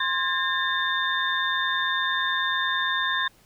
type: tone cluster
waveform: sine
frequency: 1051 / 1632 / 1801 / 3613 Hz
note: C6 / G#6 / A6 / A7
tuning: +7 / -31 / +40 / +45 cents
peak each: -28 dBFS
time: 0-3.28 s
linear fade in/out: 5 ms
effects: pink hiss -58 dBFS RMS until 3.45 s